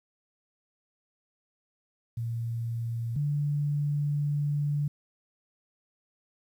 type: tone pair in turn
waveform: sine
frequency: 116.1 / 145.81 Hz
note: A#2 / D3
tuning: -7 / -12 cents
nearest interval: major third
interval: 395 cents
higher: second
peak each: -29 / -25 dBFS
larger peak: second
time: 2.17-3.16 / 3.16-4.88 s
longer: second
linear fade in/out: 5 ms
effects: 10-bit